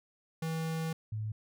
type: tone pair in turn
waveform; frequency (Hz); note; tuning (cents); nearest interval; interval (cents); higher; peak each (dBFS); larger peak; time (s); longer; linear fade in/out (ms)
square / sine; 161.7 / 107.92; E3 / A2; -33 / -33; perfect fifth; 700; first; -33 / -33; neither; 0.42-0.93 / 1.12-1.32; first; 5
effects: none